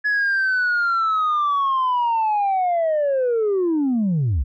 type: linear sweep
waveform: sine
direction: down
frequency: 1700 to 55.9 Hz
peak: -15 dBFS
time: 0.04-4.44 s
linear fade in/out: 20 ms
effects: tanh soft clip ceiling -15 dBFS